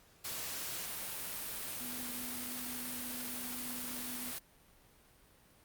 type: tone in noise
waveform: sine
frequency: 246.9 Hz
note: B3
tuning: in tune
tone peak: -46 dBFS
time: 1.8-4.32 s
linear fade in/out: 10 ms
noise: white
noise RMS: -41 dBFS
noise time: 0.24-4.39 s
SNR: -8 dB
effects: pink hiss -64 dBFS RMS until 5.64 s + Opus 48 kbps